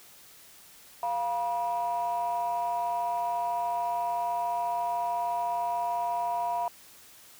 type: ring-modulated tone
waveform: triangle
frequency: 133.1 Hz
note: C3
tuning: 30 cents sharp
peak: -21 dBFS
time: 1.03-6.68 s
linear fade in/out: 2 ms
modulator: 831 Hz
effects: tanh soft clip ceiling -20 dBFS + white hiss -53 dBFS RMS until 7.39 s